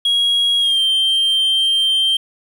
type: tone with pitch glide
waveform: sine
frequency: 3300 to 3151 Hz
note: G#7 to G7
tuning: -12 to +8 cents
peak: -10 dBFS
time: 0.05-2.17 s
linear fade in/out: 5 ms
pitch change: -80 cents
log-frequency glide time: 0.6-0.8 s
effects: tanh soft clip ceiling -12 dBFS + 7-bit